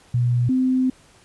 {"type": "tone pair in turn", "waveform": "sine", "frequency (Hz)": [121.6, 257.7], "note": ["B2", "C4"], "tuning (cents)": [-26, -26], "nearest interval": "octave + minor second", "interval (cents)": 1300, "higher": "second", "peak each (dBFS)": -16, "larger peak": "neither", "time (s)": [[0.14, 0.49], [0.49, 0.9]], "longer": "second", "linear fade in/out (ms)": 5, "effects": ["pink hiss -53 dBFS RMS until 1.24 s", "resampled to 24000 Hz"]}